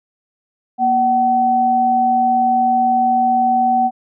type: tone pair together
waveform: sine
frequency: 238.7 / 757 Hz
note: A#3 / F#5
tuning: +41 / +39 cents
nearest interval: octave + minor sixth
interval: 1998 cents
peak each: -21 / -12 dBFS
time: 0.78-3.91 s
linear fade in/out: 50 ms
effects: none